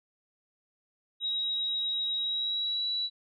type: tone with pitch glide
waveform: sine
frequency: 3823 to 3928 Hz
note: A#7 to B7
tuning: +43 to -10 cents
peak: -28 dBFS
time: 1.2-3.1 s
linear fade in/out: 50 ms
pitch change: +47 cents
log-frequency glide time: 2.2-2.88 s
effects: none